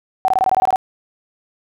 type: tone bursts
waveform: sine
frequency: 756 Hz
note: F#5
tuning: 37 cents sharp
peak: -11 dBFS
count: 10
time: 0.25-0.759 s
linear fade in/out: 0 ms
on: 32 ms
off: 21 ms
effects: none